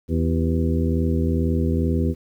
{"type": "harmonic tone with a mistuned harmonic", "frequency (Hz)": 82.2, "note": "E2", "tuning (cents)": -4, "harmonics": [1, 2, 3, 4, 5, 6], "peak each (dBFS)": [-21, -25, -24, -30, -29, -32], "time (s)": [0.08, 2.15], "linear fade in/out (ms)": 50, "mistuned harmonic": 5, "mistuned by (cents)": -79, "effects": ["9-bit"]}